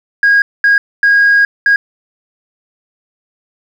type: tone bursts at uneven times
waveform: sine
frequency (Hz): 1637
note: G#6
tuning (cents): -25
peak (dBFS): -4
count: 4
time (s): 0.23-0.42 / 0.64-0.78 / 1.03-1.45 / 1.66-1.76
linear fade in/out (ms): 2
effects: tanh soft clip ceiling -3 dBFS + 7-bit